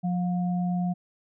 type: tone pair together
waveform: sine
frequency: 178.25 / 713 Hz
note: F3 / F5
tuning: +36 / +36 cents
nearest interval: 2 octaves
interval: 2400 cents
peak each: -24 / -35 dBFS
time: 0.03-0.94 s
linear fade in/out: 20 ms
effects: none